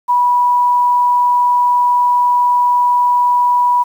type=tone with vibrato; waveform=sine; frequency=978 Hz; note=B5; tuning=17 cents flat; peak=-9 dBFS; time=0.08-3.84 s; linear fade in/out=20 ms; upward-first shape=sine; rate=20 Hz; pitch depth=11 cents each way; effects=7-bit